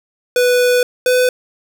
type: tone pair in turn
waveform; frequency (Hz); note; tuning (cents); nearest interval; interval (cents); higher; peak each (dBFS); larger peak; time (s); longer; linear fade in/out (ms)
square; 493.9 / 501.7; B4 / B4; 0 / +27; unison; 27; second; -11; neither; 0.36-0.83 / 1.06-1.29; first; 2
effects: none